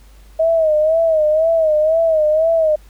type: tone with vibrato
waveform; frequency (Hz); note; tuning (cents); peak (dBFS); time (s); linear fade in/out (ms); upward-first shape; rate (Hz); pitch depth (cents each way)
sine; 634; D#5; +32; -11; 0.39-2.76; 10; sine; 2; 78
effects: added 50 Hz sine -41 dBFS peak until 2.89 s + pink hiss -52 dBFS RMS until 2.89 s